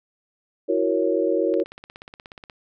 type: chord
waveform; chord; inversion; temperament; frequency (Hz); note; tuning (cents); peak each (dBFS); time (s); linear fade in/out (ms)
sine; F# dominant seventh; third; equal; 329.6 / 370 / 466.2 / 554.4; E4 / F#4 / A#4 / C#5; 0 / 0 / 0 / 0; -24; 0.68-1.64; 20
type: click train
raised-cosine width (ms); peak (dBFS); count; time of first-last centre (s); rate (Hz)
0.3; -24; 17; 1.54-2.498; 16.7
effects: none